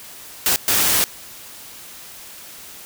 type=noise bursts at uneven times; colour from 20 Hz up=white; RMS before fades=-17 dBFS; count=2; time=0.46-0.56 / 0.68-1.04 s; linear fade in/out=0 ms; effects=white hiss -39 dBFS RMS until 2.85 s